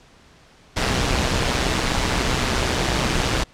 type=noise with amplitude modulation; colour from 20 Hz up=pink; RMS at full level=-18 dBFS; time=0.76-3.44 s; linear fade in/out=10 ms; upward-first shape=sine; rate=127 Hz; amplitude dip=55%; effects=pink hiss -51 dBFS RMS until 3.53 s + low-pass 6000 Hz 12 dB/octave